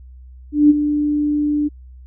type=tone with ADSR envelope; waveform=sine; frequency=295.6 Hz; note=D4; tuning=11 cents sharp; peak=-5 dBFS; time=0.52-1.69 s; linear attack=180 ms; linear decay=25 ms; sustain=-10 dB; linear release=22 ms; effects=added 63 Hz sine -37 dBFS peak until 2.06 s